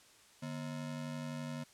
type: ring-modulated tone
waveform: square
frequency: 196 Hz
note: G3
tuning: in tune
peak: -37 dBFS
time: 0.42-1.64 s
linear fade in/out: 10 ms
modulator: 45.9 Hz
effects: white hiss -62 dBFS RMS until 1.73 s + low-pass 9000 Hz 12 dB/octave